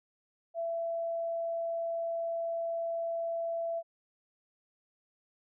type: tone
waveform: sine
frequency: 669 Hz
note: E5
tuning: 25 cents sharp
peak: -31 dBFS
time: 0.54-3.83 s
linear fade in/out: 50 ms
effects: none